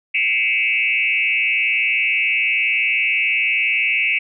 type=tone with frequency modulation; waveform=sine; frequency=2432 Hz; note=D#7; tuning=40 cents flat; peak=-15 dBFS; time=0.14-4.19 s; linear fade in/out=10 ms; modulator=119 Hz; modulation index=2.5; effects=none